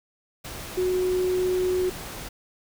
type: tone in noise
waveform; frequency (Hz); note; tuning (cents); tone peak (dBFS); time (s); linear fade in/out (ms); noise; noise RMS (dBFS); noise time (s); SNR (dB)
sine; 366.9; F#4; -15; -21; 0.77-1.9; 10; pink; -37; 0.44-2.29; +13
effects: none